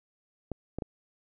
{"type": "clicks", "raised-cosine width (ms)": 2, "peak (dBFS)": -20, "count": 3, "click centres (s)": [0.517, 0.786, 0.822], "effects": []}